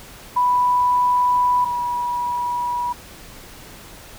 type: tone pair in turn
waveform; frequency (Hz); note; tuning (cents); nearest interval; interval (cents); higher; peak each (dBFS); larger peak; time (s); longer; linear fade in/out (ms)
sine; 987.8 / 970.8; B5 / B5; 0 / -30; unison; 30; first; -14 / -20; first; 0.36-1.65 / 1.65-2.93; first; 10
effects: pink hiss -41 dBFS RMS until 4.18 s